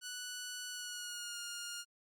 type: tone with pitch glide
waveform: 10% pulse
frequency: 1480 to 1418.1 Hz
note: F#6 to F6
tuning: 0 to +26 cents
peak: -33 dBFS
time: 0.01-1.85 s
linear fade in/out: 50 ms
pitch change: -74 cents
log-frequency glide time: 0.7-1.39 s
effects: Opus 48 kbps